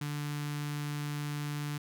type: tone with notch filter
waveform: sawtooth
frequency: 146.83 Hz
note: D3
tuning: in tune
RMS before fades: -36 dBFS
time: 0.01-1.78 s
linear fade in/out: 5 ms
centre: 550 Hz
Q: 0.73
effects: none